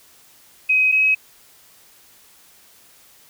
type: tone pair in turn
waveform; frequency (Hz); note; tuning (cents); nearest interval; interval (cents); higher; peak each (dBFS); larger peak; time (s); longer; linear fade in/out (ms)
sine; 2527 / 2549; D#7 / D#7; +26 / +41; unison; 15; second; -13; neither; 0.69-0.92 / 0.92-1.15; neither; 10
effects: white hiss -51 dBFS RMS until 3.29 s